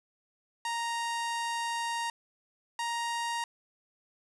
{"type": "tone pair in turn", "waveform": "sawtooth", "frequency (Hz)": [932.3, 935.8], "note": ["A#5", "A#5"], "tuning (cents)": [0, 6], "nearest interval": "unison", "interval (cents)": 6, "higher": "second", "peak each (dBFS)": -27, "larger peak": "neither", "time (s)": [[0.65, 2.1], [2.79, 3.44]], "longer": "first", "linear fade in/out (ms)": 2, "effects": ["resampled to 24000 Hz", "10-bit"]}